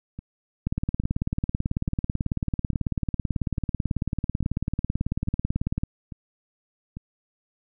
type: two click trains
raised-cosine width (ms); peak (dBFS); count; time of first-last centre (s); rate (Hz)
5; -12 / -23; 95 / 9; 0.67-5.835 / 0.19-6.97; 18.2 / 1.18
effects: none